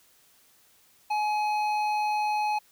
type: tone with hard clipping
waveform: triangle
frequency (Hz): 844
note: G#5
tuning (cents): +28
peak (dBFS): -26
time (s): 1.1-2.59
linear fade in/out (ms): 10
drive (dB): 13
effects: white hiss -61 dBFS RMS until 2.71 s